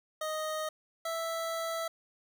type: tone pair in turn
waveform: 25% pulse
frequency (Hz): 622.3 / 658.8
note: D#5 / E5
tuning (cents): 0 / -1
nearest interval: minor second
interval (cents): 99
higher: second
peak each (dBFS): -29 / -29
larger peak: neither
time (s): 0.21-0.69 / 1.05-1.88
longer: second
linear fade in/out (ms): 5
effects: none